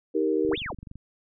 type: chord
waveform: sine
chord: Eb major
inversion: none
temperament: equal with one note detuned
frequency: 314 / 392 / 466.2 Hz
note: Eb4 / G4 / Bb4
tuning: +16 / 0 / 0 cents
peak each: -26 dBFS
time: 0.14-0.56 s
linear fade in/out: 20 ms
type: click train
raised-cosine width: 5 ms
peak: -29 dBFS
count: 13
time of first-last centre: 0.45-0.956 s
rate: 23.7 Hz
type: linear two-way sweep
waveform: sine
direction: up then down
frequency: 71 to 3729 to 71 Hz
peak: -31 dBFS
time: 0.5-0.74 s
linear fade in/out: 10 ms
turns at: 0.58 s
effects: none